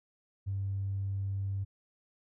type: tone with tanh clipping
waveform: triangle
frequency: 98 Hz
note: G2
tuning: in tune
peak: -31 dBFS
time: 0.46-1.65 s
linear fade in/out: 20 ms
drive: 4 dB
effects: none